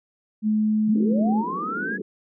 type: tone with pitch glide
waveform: sine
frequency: 214.5 to 216.4 Hz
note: A3 to A3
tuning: -44 to -29 cents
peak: -18 dBFS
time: 0.42-1.44 s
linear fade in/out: 50 ms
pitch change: +15 cents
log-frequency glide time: 0.6-1.21 s
type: linear sweep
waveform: sine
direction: up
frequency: 150.2 to 1700 Hz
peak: -26 dBFS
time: 0.87-1.98 s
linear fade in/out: 20 ms
type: band-pass noise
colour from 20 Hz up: pink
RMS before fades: -33 dBFS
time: 0.95-2.02 s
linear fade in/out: 5 ms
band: 170 to 480 Hz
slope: 96 dB/octave
effects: none